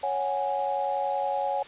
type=chord; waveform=sine; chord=C# suspended fourth; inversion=none; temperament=equal; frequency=554.4 / 740 / 830.6 Hz; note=C#5 / F#5 / G#5; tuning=0 / 0 / 0 cents; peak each=-30 / -31 / -28 dBFS; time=0.03-1.63 s; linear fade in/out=5 ms; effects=white hiss -46 dBFS RMS until 1.67 s + resampled to 8000 Hz